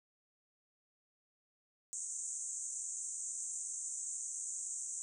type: band-pass noise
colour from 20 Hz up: pink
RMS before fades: -42 dBFS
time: 1.93-5.02 s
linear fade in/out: 0 ms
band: 6400 to 8600 Hz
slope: 96 dB/octave
effects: none